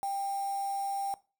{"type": "tone with quantisation", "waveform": "sine", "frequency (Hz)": 791, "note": "G5", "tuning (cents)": 15, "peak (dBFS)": -30, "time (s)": [0.03, 1.14], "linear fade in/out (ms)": 0, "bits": 7, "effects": ["noise-tail reverb RT60 0.3 s tail -19 dB re dry"]}